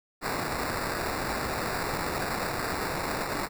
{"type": "noise with sample-and-hold", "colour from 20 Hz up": "white", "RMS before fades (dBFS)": -31, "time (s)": [0.21, 3.49], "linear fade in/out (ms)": 50, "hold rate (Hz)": 3150, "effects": []}